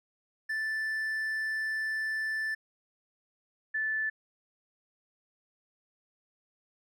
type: tone pair in turn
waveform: triangle / sine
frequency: 1760 / 1751.1 Hz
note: A6 / A6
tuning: 0 / -9 cents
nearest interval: unison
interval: 9 cents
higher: first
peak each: -28 dBFS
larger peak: neither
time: 0.49-2.55 / 3.74-4.1 s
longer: first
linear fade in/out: 10 ms
effects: none